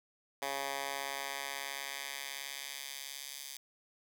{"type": "tone with high-pass filter sweep", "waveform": "10% pulse", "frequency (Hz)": 138.59, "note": "C#3", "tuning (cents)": 0, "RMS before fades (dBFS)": -41, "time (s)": [0.42, 3.57], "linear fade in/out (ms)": 2, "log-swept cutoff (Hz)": [700, 4500], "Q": 0.79, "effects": []}